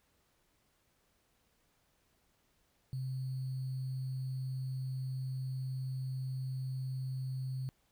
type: tone with sample-and-hold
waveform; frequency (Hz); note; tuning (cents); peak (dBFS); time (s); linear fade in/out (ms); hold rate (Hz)
sine; 130.81; C3; 0; -35; 2.93-7.69; 0; 4410
effects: pink hiss -74 dBFS RMS until 7.91 s